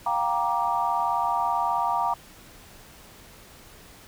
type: chord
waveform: sine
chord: G minor seventh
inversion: third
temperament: just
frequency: 705.6 / 784 / 940.8 / 1176 Hz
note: F5 / G5 / Bb5 / D6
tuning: +18 / 0 / +16 / +2 cents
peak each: -29 / -29 / -25 / -29 dBFS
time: 0.06-2.14 s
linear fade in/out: 5 ms
effects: pink hiss -49 dBFS RMS until 4.07 s